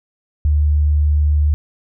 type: tone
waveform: sine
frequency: 74.4 Hz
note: D2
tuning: 23 cents sharp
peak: -11 dBFS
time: 0.45-1.54 s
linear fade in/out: 0 ms
effects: none